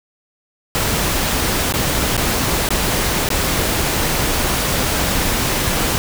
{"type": "noise with dropouts", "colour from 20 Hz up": "pink", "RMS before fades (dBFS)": -18, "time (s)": [0.75, 5.98], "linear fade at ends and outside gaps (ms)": 0, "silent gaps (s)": [[1.724, 1.739], [2.167, 2.177], [2.689, 2.705], [3.289, 3.303]], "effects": []}